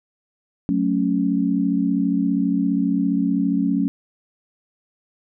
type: chord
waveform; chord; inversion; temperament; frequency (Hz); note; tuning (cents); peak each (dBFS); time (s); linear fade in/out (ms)
sine; F# minor; none; equal; 185 / 220 / 277.2; F#3 / A3 / C#4; 0 / 0 / 0; -22 / -23 / -20; 0.69-3.88; 0
effects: none